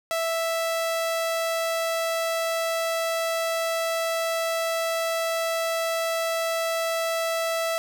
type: tone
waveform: sawtooth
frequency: 659.3 Hz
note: E5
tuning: in tune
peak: -20 dBFS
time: 0.11-7.78 s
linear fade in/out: 0 ms
effects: none